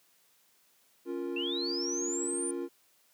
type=chord; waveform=triangle; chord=Bb minor; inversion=first; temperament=equal; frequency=277.2 / 349.2 / 466.2 Hz; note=Db4 / F4 / Bb4; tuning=0 / 0 / 0 cents; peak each=-36 / -33 / -39 dBFS; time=1.05-2.69 s; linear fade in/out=50 ms
type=linear sweep; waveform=sine; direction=up; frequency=2637 to 9397 Hz; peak=-33 dBFS; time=1.36-2.51 s; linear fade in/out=5 ms
effects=white hiss -67 dBFS RMS until 3.13 s + high-pass 150 Hz 12 dB/octave